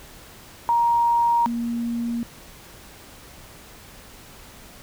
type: tone pair in turn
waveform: sine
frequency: 940 / 235 Hz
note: A#5 / A#3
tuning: +14 / +14 cents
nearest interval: 2 octaves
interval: 2400 cents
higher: first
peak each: -16 / -23 dBFS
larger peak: first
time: 0.69-1.46 / 1.46-2.23 s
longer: neither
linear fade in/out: 0 ms
effects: pink hiss -45 dBFS RMS until 4.82 s